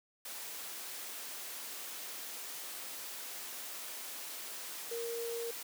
sine tone in noise, 466.2 Hz, A#4, in tune, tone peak -36 dBFS, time 4.91-5.51 s, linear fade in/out 5 ms, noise white, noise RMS -44 dBFS, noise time 0.25-5.63 s, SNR +5 dB, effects high-pass 300 Hz 12 dB/octave

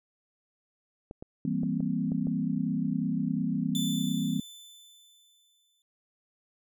clicks, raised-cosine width 2 ms, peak -27 dBFS, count 6, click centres 1.111 / 1.225 / 1.633 / 1.805 / 2.119 / 2.27 s
sine chord, C dominant seventh, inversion first, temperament equal, 164.81 / 196 / 233.1 / 261.6 Hz, E3 / G3 / Bb3 / C4, 0 / 0 / 0 / 0 cents, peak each -32 dBFS, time 1.45-4.4 s, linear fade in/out 2 ms
sawtooth tone with exponential decay, 3520 Hz, A7, in tune, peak -28 dBFS, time 3.75-5.82 s, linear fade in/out 1 ms, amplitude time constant 450 ms
effects none

